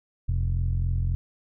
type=tone with low-pass filter; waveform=sawtooth; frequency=43.65 Hz; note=F1; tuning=in tune; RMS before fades=-25 dBFS; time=0.28-1.15 s; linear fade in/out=0 ms; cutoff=110 Hz; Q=5.5; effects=none